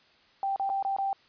sine tone with dropouts, 784 Hz, G5, in tune, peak -26 dBFS, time 0.43-1.13 s, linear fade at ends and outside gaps 1 ms, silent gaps 0.561-0.597 / 0.693-0.699 / 0.826-0.849 / 0.965-0.985 s, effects white hiss -61 dBFS RMS until 1.28 s + resampled to 11025 Hz

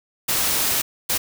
white noise bursts at uneven times, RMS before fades -21 dBFS, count 2, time 0.28-0.82 / 1.09-1.18 s, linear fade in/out 10 ms, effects none

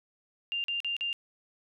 sine tone bursts, 2794 Hz, F7, in tune, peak -29 dBFS, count 4, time 0.52-1.129 s, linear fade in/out 0 ms, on 120 ms, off 43 ms, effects none

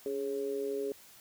sine tone with amplitude modulation, 415.3 Hz, G#4, in tune, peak -28 dBFS, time 0.06-0.92 s, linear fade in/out 2 ms, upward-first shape sine, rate 132 Hz, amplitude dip 80%, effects white hiss -56 dBFS RMS until 1.2 s

